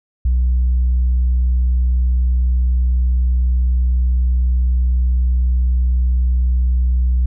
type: tone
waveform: sine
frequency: 62 Hz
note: B1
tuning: 7 cents sharp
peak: -10 dBFS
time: 0.25-7.26 s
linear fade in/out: 5 ms
effects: tanh soft clip ceiling -10 dBFS